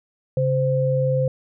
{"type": "tone pair together", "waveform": "sine", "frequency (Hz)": [137.1, 517.6], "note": ["C#3", "C5"], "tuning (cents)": [-19, -19], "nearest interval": "octave + major seventh", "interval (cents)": 2300, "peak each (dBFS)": -20, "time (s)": [0.37, 1.28], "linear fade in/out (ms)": 2, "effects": []}